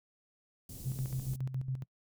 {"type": "band-stop noise", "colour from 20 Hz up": "pink", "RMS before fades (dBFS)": -46, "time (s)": [0.69, 1.36], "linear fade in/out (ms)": 2, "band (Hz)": [260, 7800], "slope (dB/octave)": 12}
{"type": "tone with tremolo", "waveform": "sine", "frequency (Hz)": 130.81, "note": "C3", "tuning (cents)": 0, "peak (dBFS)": -31, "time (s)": [0.85, 1.84], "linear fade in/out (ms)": 20, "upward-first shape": "square", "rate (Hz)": 7.2, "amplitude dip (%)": 65}
{"effects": ["noise-tail reverb RT60 0.1 s tail -24 dB re dry"]}